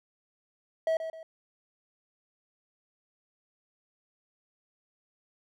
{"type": "tone with echo", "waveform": "triangle", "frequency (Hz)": 646, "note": "E5", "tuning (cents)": -35, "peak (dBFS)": -22, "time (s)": [0.87, 0.97], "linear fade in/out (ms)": 2, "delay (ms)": 130, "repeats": 2, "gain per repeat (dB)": -9, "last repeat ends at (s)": 1.23, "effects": []}